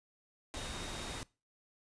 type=tone in noise; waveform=sine; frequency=3729 Hz; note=A#7; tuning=in tune; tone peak=-49 dBFS; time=0.56-1.19 s; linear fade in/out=0 ms; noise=pink; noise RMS=-42 dBFS; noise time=0.54-1.23 s; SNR=-10 dB; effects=noise-tail reverb RT60 0.3 s tail -22 dB re dry + resampled to 22050 Hz